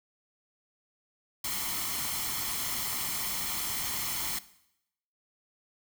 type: noise with comb filter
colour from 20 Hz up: white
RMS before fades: -33 dBFS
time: 1.44-4.39 s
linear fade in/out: 5 ms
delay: 0.94 ms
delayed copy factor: +0.55
effects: noise-tail reverb RT60 0.8 s tail -17 dB re dry